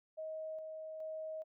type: tone with tremolo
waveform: sine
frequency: 631 Hz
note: D#5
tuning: 24 cents sharp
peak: -40 dBFS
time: 0.17-1.44 s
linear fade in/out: 20 ms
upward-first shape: square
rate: 1.2 Hz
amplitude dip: 30%
effects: none